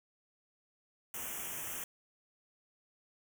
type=band-stop noise; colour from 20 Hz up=white; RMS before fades=-41 dBFS; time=1.14-1.84 s; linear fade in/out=2 ms; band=3300 to 5700 Hz; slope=96 dB/octave; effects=none